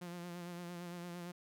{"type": "tone with vibrato", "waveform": "sawtooth", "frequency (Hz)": 174.61, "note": "F3", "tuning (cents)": 0, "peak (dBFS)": -40, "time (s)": [0.01, 1.32], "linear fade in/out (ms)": 10, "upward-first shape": "sine", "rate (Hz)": 8.8, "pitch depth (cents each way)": 35, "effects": []}